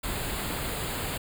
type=band-stop noise; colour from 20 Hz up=pink; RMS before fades=-32 dBFS; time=0.03-1.18 s; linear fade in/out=10 ms; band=4800 to 6900 Hz; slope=96 dB/octave; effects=none

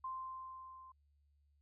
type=tone with level ramp; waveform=sine; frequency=1044 Hz; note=C6; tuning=4 cents flat; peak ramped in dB=-39 to -54 dBFS; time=0.04-0.92 s; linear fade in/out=5 ms; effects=added 72 Hz sine -70 dBFS peak until 1.61 s

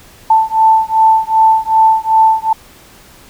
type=beating tone pair; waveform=sine; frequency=883 / 885.6 Hz; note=A5 / A5; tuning=+6 / +11 cents; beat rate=2.6 Hz; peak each=-10 dBFS; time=0.3-2.53 s; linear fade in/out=5 ms; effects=pink hiss -41 dBFS RMS until 3.29 s

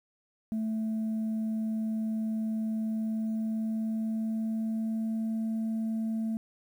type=tone with pitch glide; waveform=sine; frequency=220 to 222.6 Hz; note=A3 to A3; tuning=0 to +20 cents; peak=-26 dBFS; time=0.52-6.37 s; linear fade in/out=0 ms; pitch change=+20 cents; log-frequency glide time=2.84-5.28 s; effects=tanh soft clip ceiling -27 dBFS + 10-bit

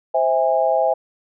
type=chord; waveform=sine; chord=C augmented; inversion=none; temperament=just; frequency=523.3 / 654.1 / 817.6 Hz; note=C5 / E5 / G#5; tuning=0 / -14 / -27 cents; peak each=-20 / -18 / -20 dBFS; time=0.14-0.94 s; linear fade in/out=10 ms; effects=none

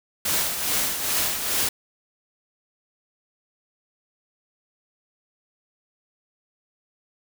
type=noise with tremolo; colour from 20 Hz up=white; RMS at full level=-22 dBFS; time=0.25-1.69 s; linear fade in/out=5 ms; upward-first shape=triangle; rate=2.4 Hz; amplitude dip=60%; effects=none

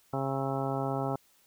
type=harmonic tone with a mistuned harmonic; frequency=135.6 Hz; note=C#3; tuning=38 cents flat; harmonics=1 / 2 / 3 / 4 / 5 / 6 / 7 / 8 / 10; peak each=-34 / -36 / -37 / -38 / -37 / -37 / -43 / -44 / -41 dBFS; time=0.13-1.16 s; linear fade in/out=5 ms; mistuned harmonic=10; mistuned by=-53 cents; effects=white hiss -65 dBFS RMS until 1.46 s

